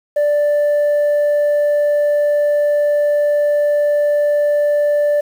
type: tone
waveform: sine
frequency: 587 Hz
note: D5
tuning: 1 cent flat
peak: -9 dBFS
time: 0.16-5.21 s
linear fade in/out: 10 ms
effects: tanh soft clip ceiling -11 dBFS + 7-bit